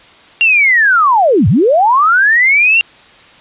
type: linear two-way sweep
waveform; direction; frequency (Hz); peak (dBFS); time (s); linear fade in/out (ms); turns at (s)
sine; down then up; 2794 to 84.4 to 2794; -6; 0.41-2.81; 0; 1.48
effects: white hiss -41 dBFS RMS until 3.4 s + resampled to 8000 Hz